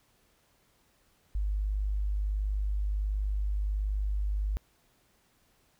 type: tone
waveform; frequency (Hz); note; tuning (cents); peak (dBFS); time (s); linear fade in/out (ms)
sine; 50.7; G#1; -41; -27; 1.35-4.57; 0
effects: pink hiss -68 dBFS RMS until 5.79 s